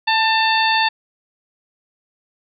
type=harmonic tone with a mistuned harmonic; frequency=894 Hz; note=A5; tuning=27 cents sharp; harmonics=1 / 2 / 3 / 4 / 5; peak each=-17 / -20 / -22 / -23 / -24 dBFS; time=0.07-0.89 s; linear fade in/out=10 ms; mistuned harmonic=1; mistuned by=-22 cents; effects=none